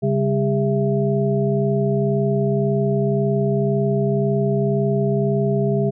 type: tone cluster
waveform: sine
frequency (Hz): 137.5 / 199.4 / 404.8 / 664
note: C#3 / G3 / G#4 / E5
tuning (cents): -14 / +30 / -44 / +12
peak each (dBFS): -20 / -22 / -21 / -26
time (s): 0.02-5.91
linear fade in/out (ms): 20
effects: none